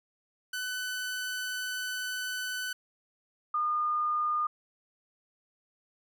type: tone pair in turn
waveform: sawtooth / sine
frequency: 1502 / 1217.4 Hz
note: F#6 / D#6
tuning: +26 / -38 cents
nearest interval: major third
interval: 364 cents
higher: first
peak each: -29 / -26 dBFS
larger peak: second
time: 0.53-2.73 / 3.54-4.47 s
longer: first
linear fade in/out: 5 ms
effects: none